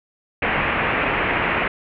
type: low-pass noise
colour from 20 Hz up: white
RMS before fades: -21 dBFS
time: 0.42-1.68 s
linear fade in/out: 5 ms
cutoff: 2600 Hz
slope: 48 dB/octave
effects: none